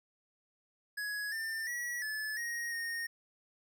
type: tone with pitch steps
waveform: square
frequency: 1676 / 1794 / 1928 / 1729 / 1876 / 1850 Hz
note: G#6 / A6 / B6 / A6 / A#6 / A#6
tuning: +15 / +33 / -42 / -31 / +11 / -14 cents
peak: -36 dBFS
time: 0.97-3.07 s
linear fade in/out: 10 ms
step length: 350 ms
effects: none